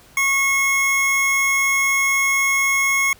square tone pair together, 1100 / 2172 Hz, C#6 / C#7, -14 / -36 cents, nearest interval octave, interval 1178 cents, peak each -25 / -17 dBFS, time 0.17-3.13 s, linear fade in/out 2 ms, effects pink hiss -49 dBFS RMS until 3.19 s

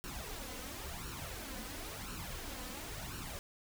pink noise with flanger, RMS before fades -44 dBFS, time 0.04-3.39 s, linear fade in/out 0 ms, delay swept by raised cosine 0.71 to 4.01 ms, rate 0.96 Hz, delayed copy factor +0.65, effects none

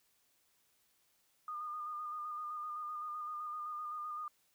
sine tone with vibrato, 1218 Hz, D#6, 37 cents flat, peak -39 dBFS, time 1.48-4.28 s, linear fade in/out 2 ms, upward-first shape square, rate 7.8 Hz, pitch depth 22 cents each way, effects white hiss -74 dBFS RMS until 4.54 s

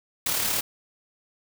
white noise with amplitude modulation, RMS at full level -24 dBFS, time 0.26-0.61 s, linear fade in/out 5 ms, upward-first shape sine, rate 37 Hz, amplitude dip 40%, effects none

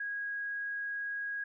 sine tone, 1647 Hz, G#6, 15 cents flat, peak -34 dBFS, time 0-1.44 s, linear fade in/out 5 ms, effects none

